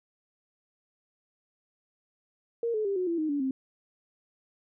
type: tone with pitch steps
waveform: sine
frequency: 466.2 / 430 / 396.6 / 365.8 / 337.4 / 311.2 / 287 / 264.7 Hz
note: A#4 / A4 / G4 / F#4 / E4 / D#4 / D4 / C4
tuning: 0 / -40 / +20 / -20 / +40 / 0 / -40 / +20 cents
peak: -26 dBFS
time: 2.63-3.51 s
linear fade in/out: 2 ms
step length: 110 ms
effects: none